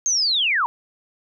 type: linear sweep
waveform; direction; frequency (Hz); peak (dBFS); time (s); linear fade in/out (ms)
sine; down; 6500 to 888; -17; 0.06-0.66; 0
effects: none